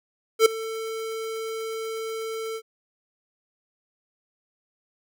square tone with ADSR envelope, 445.9 Hz, A4, 23 cents sharp, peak -11 dBFS, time 0.39-2.62 s, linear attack 67 ms, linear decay 7 ms, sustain -19 dB, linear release 64 ms, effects none

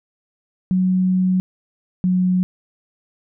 sine tone pair in turn, 185 / 182.98 Hz, F#3 / F#3, 0 / -19 cents, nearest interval unison, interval 19 cents, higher first, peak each -14 dBFS, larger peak neither, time 0.71-1.4 / 2.04-2.43 s, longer first, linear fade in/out 0 ms, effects none

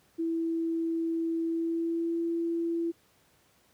sine tone with pitch glide, 329.6 to 335.6 Hz, E4 to E4, 0 to +31 cents, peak -27 dBFS, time 0.18-2.92 s, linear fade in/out 20 ms, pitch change +31 cents, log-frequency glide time 1.44-2.21 s, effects pink hiss -65 dBFS RMS until 3.73 s + high-pass 80 Hz 12 dB/octave

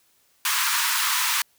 pink high-pass noise, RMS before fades -23 dBFS, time 0.45-1.42 s, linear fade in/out 2 ms, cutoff 920 Hz, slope 96 dB/octave, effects white hiss -63 dBFS RMS until 1.58 s

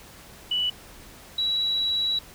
sine tone pair in turn, 2960 / 3906 Hz, F#7 / B7, 0 / -20 cents, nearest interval perfect fourth, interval 480 cents, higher second, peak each -22 dBFS, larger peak neither, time 0.51-0.7 / 1.38-2.19 s, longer second, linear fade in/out 5 ms, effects pink hiss -47 dBFS RMS until 2.34 s

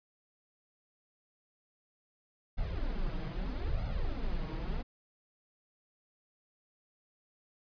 brown noise with flanger, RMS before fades -34 dBFS, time 2.57-4.83 s, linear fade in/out 20 ms, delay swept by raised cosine 1.4 to 6.4 ms, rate 0.78 Hz, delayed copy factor +0.85, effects resampled to 11025 Hz

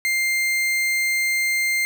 40% pulse tone, 2100 Hz, C7, 6 cents sharp, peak -18 dBFS, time 0.05-1.85 s, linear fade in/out 0 ms, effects none

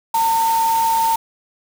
sine tone in noise, 907 Hz, A#5, 48 cents flat, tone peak -14 dBFS, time 0.14-1.16 s, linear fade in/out 5 ms, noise white, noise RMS -28 dBFS, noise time 0.14-1.16 s, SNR +11 dB, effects none

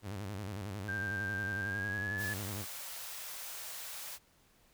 sawtooth tone with vibrato, 100 Hz, G2, 35 cents sharp, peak -35 dBFS, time 0.02-2.66 s, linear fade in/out 50 ms, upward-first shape square, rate 11 Hz, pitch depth 100 cents each way
sine tone with pitch glide, 1575 to 1717.5 Hz, G6 to A6, +8 to -42 cents, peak -35 dBFS, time 0.88-2.34 s, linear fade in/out 10 ms, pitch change +150 cents, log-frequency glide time 1.59-2.17 s
white high-pass noise, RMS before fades -44 dBFS, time 2.17-4.19 s, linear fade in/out 50 ms, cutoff 490 Hz, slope 48 dB/octave
effects pink hiss -67 dBFS RMS until 4.73 s

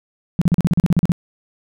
sine tone bursts, 172.5 Hz, F3, 21 cents flat, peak -10 dBFS, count 12, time 0.39-1.119 s, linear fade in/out 0 ms, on 25 ms, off 39 ms, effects none

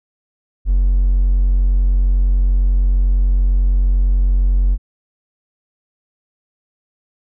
triangle tone with hard clipping, 45.54 Hz, F#1, 27 cents flat, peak -11 dBFS, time 0.65-4.78 s, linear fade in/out 50 ms, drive 4 dB, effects none

